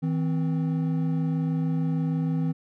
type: tone pair together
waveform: triangle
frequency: 161.1 / 259.7 Hz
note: E3 / C4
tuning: -39 / -13 cents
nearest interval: minor sixth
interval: 826 cents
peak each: -22 / -27 dBFS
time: 0.02-2.53 s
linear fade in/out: 20 ms
effects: none